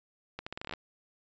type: accelerating click train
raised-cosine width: 0.3 ms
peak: -22 dBFS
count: 11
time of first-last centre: 0.39-0.737 s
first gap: 75 ms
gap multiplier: 0.81
effects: resampled to 16000 Hz